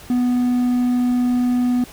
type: tone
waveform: triangle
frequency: 246.9 Hz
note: B3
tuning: in tune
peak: -13 dBFS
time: 0.1-1.84 s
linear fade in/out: 2 ms
effects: pink hiss -41 dBFS RMS until 1.92 s